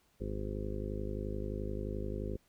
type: harmonic tone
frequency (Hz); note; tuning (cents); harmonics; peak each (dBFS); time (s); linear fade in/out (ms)
51.5; G#1; -14; 1 / 2 / 3 / 4 / 5 / 6 / 7 / 8 / 9 / 10; -39 / -42 / -49 / -44 / -47 / -51 / -44 / -44 / -56 / -47; 0.2-2.37; 10
effects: pink hiss -71 dBFS RMS until 2.48 s